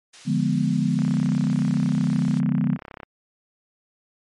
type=noise; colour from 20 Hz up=blue; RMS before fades=-36 dBFS; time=0.13-2.4 s; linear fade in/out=10 ms
type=chord; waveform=sine; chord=D diminished seventh; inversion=none; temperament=equal; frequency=146.83 / 174.61 / 207.7 / 246.9 Hz; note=D3 / F3 / Ab3 / Cb4; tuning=0 / 0 / 0 / 0 cents; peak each=-24 dBFS; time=0.25-2.78 s; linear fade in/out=50 ms
type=click train; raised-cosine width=0.5 ms; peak=-22 dBFS; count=69; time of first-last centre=0.99-3.032 s; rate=33.3 Hz
effects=low-pass 5000 Hz 12 dB/octave + MP3 48 kbps